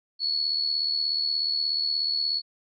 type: tone with amplitude modulation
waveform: sine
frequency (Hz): 4394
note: C#8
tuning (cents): -16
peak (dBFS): -21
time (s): 0.19-2.42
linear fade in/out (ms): 50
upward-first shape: sine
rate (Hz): 76.7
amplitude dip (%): 55
effects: none